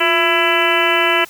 harmonic tone with a mistuned harmonic, 333.6 Hz, E4, 21 cents sharp, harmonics 1 / 2 / 3 / 4 / 5 / 6 / 7 / 8 / 9, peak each -21 / -21 / -21 / -21 / -21 / -21 / -21 / -21 / -21 dBFS, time 0-1.25 s, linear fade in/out 10 ms, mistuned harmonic 1, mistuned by +92 cents, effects white hiss -41 dBFS RMS until 1.29 s

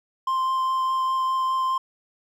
triangle tone with vibrato, 1046.5 Hz, C6, in tune, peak -19 dBFS, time 0.27-1.78 s, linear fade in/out 5 ms, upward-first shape triangle, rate 4.9 Hz, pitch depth 9 cents each way, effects none

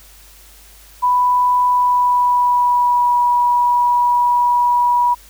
sine tone with pitch glide, 990 to 970.7 Hz, B5 to B5, +4 to -30 cents, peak -11 dBFS, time 1.02-5.15 s, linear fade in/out 20 ms, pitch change -34 cents, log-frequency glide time 1.66-3.19 s, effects added 50 Hz sine -45 dBFS peak until 5.29 s + white hiss -45 dBFS RMS until 5.29 s

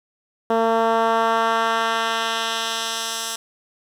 10% pulse tone with band-pass filter sweep, 226.7 Hz, A#3, 48 cents flat, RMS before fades -21 dBFS, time 0.5-3.36 s, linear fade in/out 5 ms, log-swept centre 500 to 7300 Hz, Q 0.86, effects 8-bit

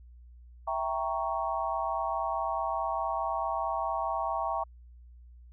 sine chord, E diminished seventh, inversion none, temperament equal, 659.3 / 784 / 932.3 / 1108.7 Hz, E5 / G5 / Bb5 / Db6, 0 / 0 / 0 / 0 cents, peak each -34 dBFS, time 0.67-4.64 s, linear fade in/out 10 ms, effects added 60 Hz sine -49 dBFS peak until 5.52 s

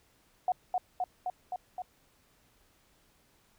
sine tone with echo, 730 Hz, F#5, 24 cents flat, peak -24 dBFS, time 0.48-0.52 s, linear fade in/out 2 ms, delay 260 ms, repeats 5, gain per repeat -2 dB, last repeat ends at 1.82 s, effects pink hiss -67 dBFS RMS until 3.58 s

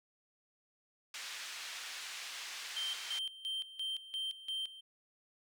pink band-pass noise, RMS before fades -45 dBFS, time 1.14-3.19 s, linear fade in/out 2 ms, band 1900 to 6200 Hz, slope 12 dB/octave
triangle tone with tremolo, 3136 Hz, G7, in tune, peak -34 dBFS, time 2.76-4.81 s, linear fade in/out 10 ms, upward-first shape square, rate 2.9 Hz, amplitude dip 80%
effects none

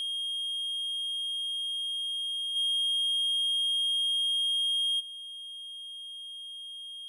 triangle tone with level steps, 3240 Hz, G#7, 43 cents flat, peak -29 / -24 / -38 dBFS, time 0-7.08 s, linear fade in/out 0 ms, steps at 2.55 / 4.99 s, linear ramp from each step 20 ms, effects none

